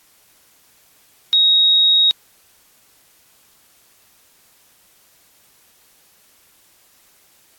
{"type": "tone", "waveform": "sine", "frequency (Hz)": 3775, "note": "A#7", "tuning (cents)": 21, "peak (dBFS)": -10, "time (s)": [1.33, 2.11], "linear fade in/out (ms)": 0, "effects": ["white hiss -54 dBFS RMS until 7.58 s", "AAC 64 kbps"]}